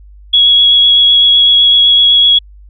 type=tone with vibrato; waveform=sine; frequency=3339 Hz; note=G#7; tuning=9 cents sharp; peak=-4 dBFS; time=0.33-2.39 s; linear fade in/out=10 ms; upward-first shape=triangle; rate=7.9 Hz; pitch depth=14 cents each way; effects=added 50 Hz sine -34 dBFS peak until 2.69 s